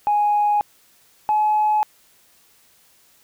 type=tone pair in turn; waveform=sine; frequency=830.6 / 850.5 Hz; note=G#5 / G#5; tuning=0 / +41 cents; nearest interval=unison; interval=41 cents; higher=second; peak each=-14 dBFS; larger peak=neither; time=0.07-0.61 / 1.29-1.83 s; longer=neither; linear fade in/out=0 ms; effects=tanh soft clip ceiling -11 dBFS + white hiss -56 dBFS RMS until 3.23 s